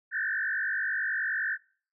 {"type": "tone with frequency modulation", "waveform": "sine", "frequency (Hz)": 1661.2, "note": "G#6", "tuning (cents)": 0, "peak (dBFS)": -27, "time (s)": [0.11, 1.58], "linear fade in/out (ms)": 50, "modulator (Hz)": 49.6, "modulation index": 3.3, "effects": ["noise-tail reverb RT60 0.5 s tail -26 dB re dry"]}